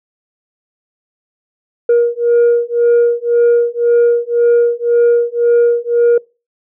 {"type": "beating tone pair", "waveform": "sine", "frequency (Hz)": [473.1, 475], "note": ["A#4", "A#4"], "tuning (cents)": [26, 33], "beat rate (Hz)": 1.9, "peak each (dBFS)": -10, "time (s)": [1.89, 6.18], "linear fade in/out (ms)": 5, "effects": ["noise-tail reverb RT60 0.3 s tail -25 dB re dry", "tanh soft clip ceiling -5 dBFS"]}